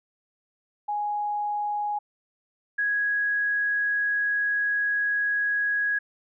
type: tone pair in turn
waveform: sine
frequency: 830.6 / 1661.2 Hz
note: G#5 / G#6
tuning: 0 / 0 cents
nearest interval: octave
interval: 1200 cents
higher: second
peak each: -25 / -22 dBFS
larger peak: second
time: 0.88-1.99 / 2.78-5.99 s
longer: second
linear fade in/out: 10 ms
effects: none